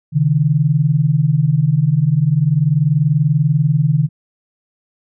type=tone pair together; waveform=sine; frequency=135.2 / 155.56 Hz; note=C#3 / D#3; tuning=-43 / 0 cents; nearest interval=major second; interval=243 cents; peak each=-15 / -13 dBFS; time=0.12-4.09 s; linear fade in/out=50 ms; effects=none